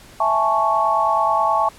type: chord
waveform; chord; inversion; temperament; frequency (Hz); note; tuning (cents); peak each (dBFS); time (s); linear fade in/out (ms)
sine; A major seventh; second; equal; 659.3 / 830.6 / 880 / 1108.7; E5 / G#5 / A5 / C#6; 0 / 0 / 0 / 0; -22 / -22 / -20 / -19; 0.2-1.69; 5
effects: pink hiss -45 dBFS RMS until 1.78 s + low-pass 12000 Hz 12 dB/octave